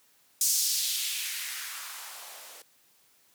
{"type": "noise with band-pass filter sweep", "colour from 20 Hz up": "violet", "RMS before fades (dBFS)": -32, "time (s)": [0.41, 2.62], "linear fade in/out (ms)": 2, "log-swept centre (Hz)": [6700, 470], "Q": 1.7, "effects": ["white hiss -64 dBFS RMS until 3.34 s", "high-pass 100 Hz 12 dB/octave"]}